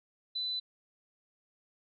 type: tone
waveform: sine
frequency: 4000 Hz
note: B7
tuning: 21 cents sharp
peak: -32 dBFS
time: 0.35-0.6 s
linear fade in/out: 10 ms
effects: none